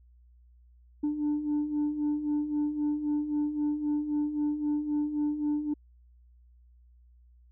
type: beating tone pair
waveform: sine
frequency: 293.7 / 297.5 Hz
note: D4 / D4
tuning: 0 / +22 cents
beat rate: 3.8 Hz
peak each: -32 / -26 dBFS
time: 1.03-5.74 s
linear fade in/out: 10 ms
effects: tanh soft clip ceiling -23 dBFS + added 60 Hz sine -55 dBFS peak until 7.51 s